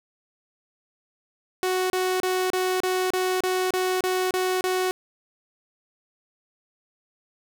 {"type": "tone bursts", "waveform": "sawtooth", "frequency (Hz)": 370, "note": "F#4", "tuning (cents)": 0, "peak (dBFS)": -18, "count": 11, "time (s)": [1.63, 4.91], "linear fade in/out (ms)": 0, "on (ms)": 270, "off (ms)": 31, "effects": []}